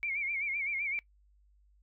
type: tone with vibrato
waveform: sine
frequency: 2251 Hz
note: C#7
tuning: 26 cents sharp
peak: -31 dBFS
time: 0.03-0.99 s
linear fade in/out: 0 ms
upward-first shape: sine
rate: 7.8 Hz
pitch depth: 100 cents each way
effects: noise-tail reverb RT60 0.1 s tail -21 dB re dry + added 50 Hz sine -62 dBFS peak until 1.82 s